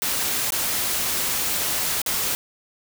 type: noise with dropouts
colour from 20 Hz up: white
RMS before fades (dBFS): -24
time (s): 0.02-2.35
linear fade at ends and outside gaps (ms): 0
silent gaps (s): 0.505-0.522 / 2.017-2.062
effects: none